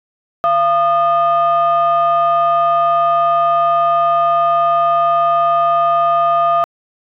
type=tone pair together; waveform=sine; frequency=685 / 1221.4 Hz; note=F5 / D#6; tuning=-34 / -32 cents; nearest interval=minor seventh; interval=1002 cents; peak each=-12 dBFS; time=0.44-6.64 s; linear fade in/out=0 ms; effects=tanh soft clip ceiling -6 dBFS